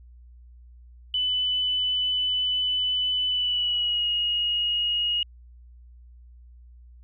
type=tone with pitch glide; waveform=sine; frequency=2998 to 2879 Hz; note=F#7 to F#7; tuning=+22 to -48 cents; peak=-22 dBFS; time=1.14-5.23 s; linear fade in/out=2 ms; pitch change=-70 cents; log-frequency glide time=3.28-4.08 s; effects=added 60 Hz sine -46 dBFS peak until 7.03 s